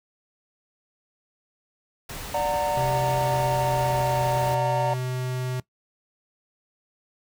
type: noise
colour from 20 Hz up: pink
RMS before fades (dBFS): -36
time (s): 2.09-4.55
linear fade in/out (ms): 5
type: chord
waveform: triangle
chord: D augmented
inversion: none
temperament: just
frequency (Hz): 587.3 / 734.2 / 917.7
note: D5 / F#5 / A#5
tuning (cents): 0 / -14 / -27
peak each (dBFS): -24 / -27 / -24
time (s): 2.34-4.94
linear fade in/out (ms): 5
type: tone with pitch glide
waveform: square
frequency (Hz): 130 to 127.25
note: C3 to C3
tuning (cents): -11 to -48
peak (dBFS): -27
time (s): 2.77-5.6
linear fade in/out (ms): 2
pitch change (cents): -37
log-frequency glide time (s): 3.3-4.28
effects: noise-tail reverb RT60 0.1 s tail -19 dB re dry